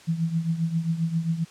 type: tone with tremolo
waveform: sine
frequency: 164.81 Hz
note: E3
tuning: in tune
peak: -19 dBFS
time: 0.07-1.45 s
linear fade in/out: 20 ms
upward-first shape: triangle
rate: 7.5 Hz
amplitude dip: 80%
effects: white hiss -50 dBFS RMS until 1.5 s + low-pass 7000 Hz 12 dB/octave